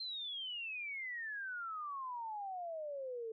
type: exponential sweep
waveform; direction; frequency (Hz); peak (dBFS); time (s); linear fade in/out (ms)
sine; down; 4186 to 437.5; -40; 0-3.32; 5
effects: none